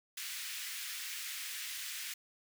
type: high-pass noise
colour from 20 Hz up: pink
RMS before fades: -42 dBFS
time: 0.17-2.14 s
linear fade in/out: 5 ms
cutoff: 1800 Hz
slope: 24 dB/octave
effects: none